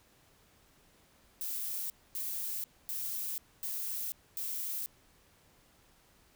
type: noise bursts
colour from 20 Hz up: violet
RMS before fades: -37 dBFS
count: 5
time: 1.41-4.86 s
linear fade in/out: 0 ms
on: 490 ms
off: 250 ms
effects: pink hiss -65 dBFS RMS until 6.35 s